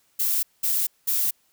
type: noise bursts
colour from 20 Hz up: violet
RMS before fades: -23 dBFS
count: 3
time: 0.19-1.31 s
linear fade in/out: 10 ms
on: 240 ms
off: 200 ms
effects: white hiss -65 dBFS RMS until 1.52 s